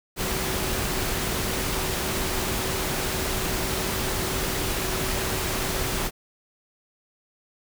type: tone in noise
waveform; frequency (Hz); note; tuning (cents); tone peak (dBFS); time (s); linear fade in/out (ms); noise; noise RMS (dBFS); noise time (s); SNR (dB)
sine; 376.7; F#4; +31; -35; 0.16-6.11; 50; pink; -27; 0.16-6.11; -11
effects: none